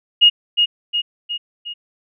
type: tone with echo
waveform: sine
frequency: 2865 Hz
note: F7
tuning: 44 cents sharp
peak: -6 dBFS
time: 0.21-0.3 s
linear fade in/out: 20 ms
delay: 360 ms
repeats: 4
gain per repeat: -5 dB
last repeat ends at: 1.74 s
effects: none